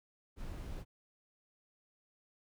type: noise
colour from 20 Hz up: brown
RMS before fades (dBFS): -43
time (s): 0.36-0.85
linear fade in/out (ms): 50
effects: none